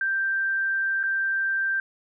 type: tone with dropouts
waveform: sine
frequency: 1572 Hz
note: G6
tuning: 4 cents sharp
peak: -22 dBFS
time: 0.01-1.8 s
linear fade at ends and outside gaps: 2 ms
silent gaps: 1.031-1.036 s
effects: none